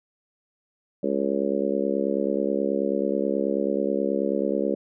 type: harmonic tone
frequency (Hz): 69.3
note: C#2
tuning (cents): 0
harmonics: 3 / 4 / 5 / 6 / 7 / 8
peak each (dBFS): -29 / -29 / -29 / -29 / -29 / -29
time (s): 1.03-4.75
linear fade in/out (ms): 5
effects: none